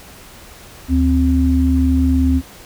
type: tone pair together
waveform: sine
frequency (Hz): 74.74 / 261.6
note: D2 / C4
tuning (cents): +31 / 0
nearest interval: octave + minor seventh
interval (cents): 2169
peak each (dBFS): -14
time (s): 0.88-2.42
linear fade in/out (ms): 50
effects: pink hiss -40 dBFS RMS until 2.65 s